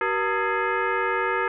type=tone with frequency modulation; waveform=sine; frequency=380.8 Hz; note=F#4; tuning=50 cents sharp; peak=-21 dBFS; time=0.01-1.48 s; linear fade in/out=2 ms; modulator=430 Hz; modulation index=3.9; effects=none